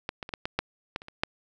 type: clicks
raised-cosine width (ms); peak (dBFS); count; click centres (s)
0.3; -14 / -19 / -23 / -15 / -14 / -9 / -14 / -28 / -26 / -8; 10; 0.091 / 0.228 / 0.291 / 0.338 / 0.455 / 0.59 / 0.961 / 1.019 / 1.084 / 1.235
effects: none